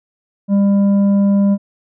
triangle tone with tanh clipping, 199.7 Hz, G3, 32 cents sharp, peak -11 dBFS, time 0.48-1.58 s, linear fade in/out 50 ms, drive 11 dB, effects none

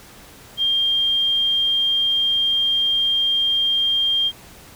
sine tone, 3200 Hz, G7, 35 cents sharp, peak -16 dBFS, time 0.57-4.32 s, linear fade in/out 50 ms, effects pink hiss -44 dBFS RMS until 4.75 s

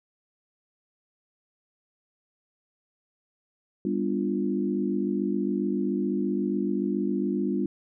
sine chord, G dominant seventh, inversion none, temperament equal with one note detuned, 199.42 / 246.9 / 293.7 / 349.2 Hz, G3 / B3 / D4 / F4, +30 / 0 / 0 / 0 cents, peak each -28 / -31 / -30 / -30 dBFS, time 3.85-7.66 s, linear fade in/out 2 ms, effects none

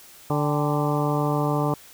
harmonic tone with a mistuned harmonic, 146.83 Hz, D3, in tune, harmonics 1 / 2 / 3 / 4 / 5 / 6 / 7 / 8, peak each -24 / -27 / -29 / -30 / -31 / -32 / -32 / -33 dBFS, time 0.3-1.74 s, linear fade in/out 2 ms, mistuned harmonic 5, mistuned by +90 cents, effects white hiss -48 dBFS RMS until 1.93 s

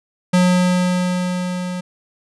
square tone with level ramp, 180.7 Hz, F#3, 41 cents flat, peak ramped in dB -11 to -24 dBFS, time 0.33-1.81 s, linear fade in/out 10 ms, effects resampled to 24000 Hz

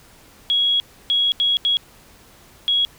sine tone bursts at uneven times, 3322 Hz, G#7, in tune, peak -15 dBFS, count 5, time 0.5-0.8 / 1.1-1.32 / 1.4-1.57 / 1.65-1.77 / 2.68-2.85 s, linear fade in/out 0 ms, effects pink hiss -49 dBFS RMS until 2.98 s

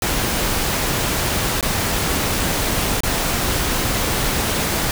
pink noise with dropouts, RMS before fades -20 dBFS, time 0.02-4.91 s, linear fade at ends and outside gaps 1 ms, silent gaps 1.61-1.627 / 3.005-3.034 s, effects none

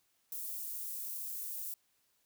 white high-pass noise, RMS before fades -41 dBFS, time 0.32-1.74 s, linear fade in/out 2 ms, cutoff 12000 Hz, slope 12 dB/octave, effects white hiss -75 dBFS RMS until 2.25 s

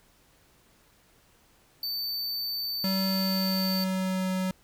square tone, 4559 Hz, C#8, 48 cents sharp, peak -30 dBFS, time 1.83-3.84 s, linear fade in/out 2 ms
square tone with pitch glide, 191.3 to 186.71 Hz, G3 to F#3, -42 to +16 cents, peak -27 dBFS, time 2.84-4.51 s, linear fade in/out 2 ms, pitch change -42 cents, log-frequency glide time 3.09-4.31 s
effects pink hiss -62 dBFS RMS until 4.63 s

